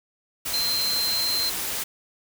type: tone in noise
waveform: sine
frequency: 4125 Hz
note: C8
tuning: 25 cents flat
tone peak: -23 dBFS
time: 0.53-1.5 s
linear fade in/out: 10 ms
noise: white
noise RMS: -29 dBFS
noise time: 0.45-1.84 s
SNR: +3 dB
effects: none